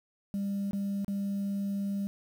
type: tone with dropouts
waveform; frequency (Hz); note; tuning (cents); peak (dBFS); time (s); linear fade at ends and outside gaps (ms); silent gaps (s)
sine; 199.1; G3; +27; -27; 0.34-2.07; 0; 0.71-0.732 / 1.046-1.081
effects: tanh soft clip ceiling -28 dBFS + 9-bit